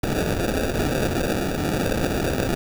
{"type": "noise with sample-and-hold", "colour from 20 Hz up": "white", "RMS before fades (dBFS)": -23, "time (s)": [0.03, 2.55], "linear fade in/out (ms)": 5, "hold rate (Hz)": 1050, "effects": []}